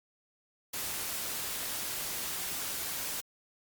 white noise, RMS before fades -36 dBFS, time 0.73-3.21 s, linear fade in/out 10 ms, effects Opus 48 kbps

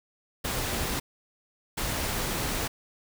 pink noise bursts at uneven times, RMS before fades -30 dBFS, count 2, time 0.44-1 / 1.77-2.68 s, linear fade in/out 10 ms, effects none

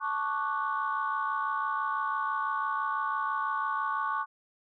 sine chord, D major seventh, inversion second, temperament equal, 880 / 1108.7 / 1174.7 / 1480 Hz, A5 / C#6 / D6 / F#6, 0 / 0 / 0 / 0 cents, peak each -35 / -30 / -35 / -35 dBFS, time 0-4.26 s, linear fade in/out 50 ms, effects tanh soft clip ceiling -19 dBFS

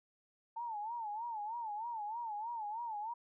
sine tone with vibrato, 888 Hz, A5, 16 cents sharp, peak -38 dBFS, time 0.56-3.14 s, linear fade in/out 10 ms, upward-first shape sine, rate 3.2 Hz, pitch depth 130 cents each way, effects none

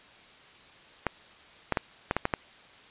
clicks, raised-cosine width 0.5 ms, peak -10 dBFS, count 7, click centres 1.067 / 1.723 / 1.772 / 2.111 / 2.166 / 2.254 / 2.338 s, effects white hiss -53 dBFS RMS until 2.9 s + resampled to 8000 Hz

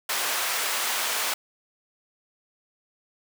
pink high-pass noise, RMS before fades -27 dBFS, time 0.09-1.34 s, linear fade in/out 5 ms, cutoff 890 Hz, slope 12 dB/octave, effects none

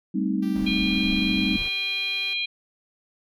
sine chord, A half-diminished seventh, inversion third, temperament equal, 196 / 220 / 261.6 / 311.1 Hz, G3 / A3 / C4 / Eb4, 0 / 0 / 0 / 0 cents, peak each -25 / -30 / -28 / -28 dBFS, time 0.14-1.57 s, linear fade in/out 10 ms
5% pulse tone with pitch glide, 392 to 388.2 Hz, G4 to G4, 0 to -17 cents, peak -32 dBFS, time 0.42-2.34 s, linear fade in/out 10 ms, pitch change -17 cents, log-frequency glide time 1.12-1.63 s
brown noise, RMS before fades -36 dBFS, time 0.55-1.69 s, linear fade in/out 10 ms
harmonic tone, 808 Hz, G#5, 48 cents flat, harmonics 3 / 4 / 5, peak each -27 / -29 / -31 dBFS, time 0.66-2.46 s, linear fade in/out 10 ms
effects none

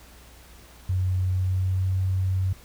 sine tone with pitch glide, 92.5 to 93.9 Hz, F#2 to F#2, 0 to +26 cents, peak -21 dBFS, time 0.89-2.53 s, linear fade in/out 5 ms, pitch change +26 cents, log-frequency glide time 1.29-1.87 s, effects added 60 Hz sine -49 dBFS peak until 2.64 s + pink hiss -51 dBFS RMS until 2.64 s

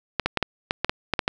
clicks, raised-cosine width 0.3 ms, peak -5 dBFS, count 10, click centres 0.197 / 0.26 / 0.373 / 0.427 / 0.709 / 0.846 / 0.895 / 1.137 / 1.192 / 1.279 s, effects none

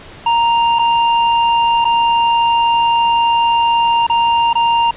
square tone with dropouts, 932 Hz, A#5, 1 cent flat, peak -11 dBFS, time 0.26-4.91 s, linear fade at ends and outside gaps 5 ms, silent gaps 0.788-0.792 / 1.845-1.851 / 4.068-4.097 / 4.531-4.553 s, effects pink hiss -36 dBFS RMS until 4.96 s + resampled to 8000 Hz

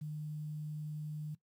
sine tone with quantisation, 151.8 Hz, D#3, 42 cents flat, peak -38 dBFS, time 0.01-1.35 s, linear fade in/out 10 ms, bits 11, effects noise-tail reverb RT60 0.1 s tail -17 dB re dry

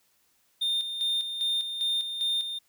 triangle tone with tremolo, 3630 Hz, A#7, 47 cents flat, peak -23 dBFS, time 0.61-2.59 s, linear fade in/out 10 ms, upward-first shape square, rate 2.5 Hz, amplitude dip 55%, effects white hiss -68 dBFS RMS until 2.68 s

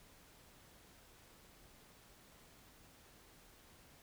silence, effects pink hiss -63 dBFS RMS until 4.02 s

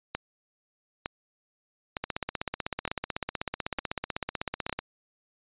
two click trains, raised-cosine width 0.3 ms, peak -14 / -14 dBFS, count 6 / 45, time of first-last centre 0.15-4.695 / 2.04-4.79 s, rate 1.1 / 16 Hz, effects resampled to 8000 Hz

